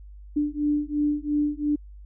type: beating tone pair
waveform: sine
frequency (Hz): 293.7 / 296.6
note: D4 / D4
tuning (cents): 0 / +17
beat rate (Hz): 2.9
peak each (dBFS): -25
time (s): 0.36-1.76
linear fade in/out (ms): 10
effects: added 50 Hz sine -41 dBFS peak until 2.05 s